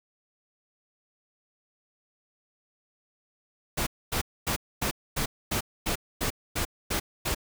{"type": "noise bursts", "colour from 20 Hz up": "pink", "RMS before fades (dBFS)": -28, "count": 11, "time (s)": [3.77, 7.348], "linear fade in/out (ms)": 10, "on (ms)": 98, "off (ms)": 250, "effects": []}